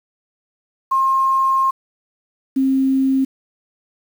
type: tone pair in turn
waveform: sine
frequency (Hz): 1067 / 266.8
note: C6 / C4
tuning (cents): +34 / +34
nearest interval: 2 octaves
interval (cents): 2400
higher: first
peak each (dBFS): -13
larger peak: neither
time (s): 0.91-1.71 / 2.56-3.25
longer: first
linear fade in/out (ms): 10
effects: 7-bit